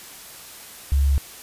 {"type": "tone", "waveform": "sine", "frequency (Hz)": 69.5, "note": "C#2", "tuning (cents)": 5, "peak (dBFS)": -15, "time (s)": [0.92, 1.18], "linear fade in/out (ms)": 0, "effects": ["white hiss -41 dBFS RMS until 1.42 s", "resampled to 32000 Hz"]}